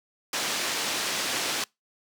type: low-pass noise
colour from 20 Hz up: white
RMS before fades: -29 dBFS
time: 0.33-1.64 s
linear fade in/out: 2 ms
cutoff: 5800 Hz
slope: 12 dB/octave
effects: noise-tail reverb RT60 0.2 s tail -25 dB re dry + high-pass 200 Hz 12 dB/octave